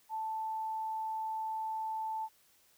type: tone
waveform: sine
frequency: 880 Hz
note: A5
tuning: in tune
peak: -34 dBFS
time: 0.09-2.29 s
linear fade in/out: 50 ms
effects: white hiss -67 dBFS RMS until 2.77 s